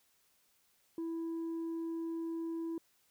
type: tone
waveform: sine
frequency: 330 Hz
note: E4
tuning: 2 cents sharp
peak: -33 dBFS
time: 0.98-2.78 s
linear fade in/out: 2 ms
effects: tanh soft clip ceiling -35 dBFS + white hiss -72 dBFS RMS until 3.1 s